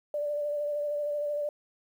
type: tone with vibrato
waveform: sine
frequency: 587.3 Hz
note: D5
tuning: in tune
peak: -28 dBFS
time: 0.14-1.49 s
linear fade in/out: 2 ms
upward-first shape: sine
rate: 13 Hz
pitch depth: 23 cents each way
effects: 10-bit